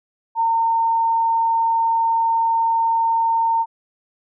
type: tone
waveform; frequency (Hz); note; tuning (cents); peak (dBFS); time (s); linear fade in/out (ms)
sine; 912; A#5; -38; -15; 0.35-3.66; 50
effects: none